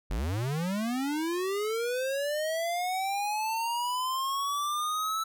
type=linear sweep; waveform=square; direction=up; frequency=40.51 to 1318.5 Hz; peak=-29 dBFS; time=0.1-5.24 s; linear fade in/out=10 ms; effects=none